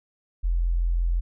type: tone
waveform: sine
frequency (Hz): 42.84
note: F1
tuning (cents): -33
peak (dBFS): -20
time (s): 0.43-1.21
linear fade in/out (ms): 20
effects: none